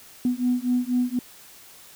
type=beating tone pair; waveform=sine; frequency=245.8 / 249.9 Hz; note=B3 / B3; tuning=-8 / +21 cents; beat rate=4.1 Hz; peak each=-23 dBFS; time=0.25-1.19 s; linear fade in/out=2 ms; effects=tanh soft clip ceiling -13 dBFS + white hiss -48 dBFS RMS until 1.95 s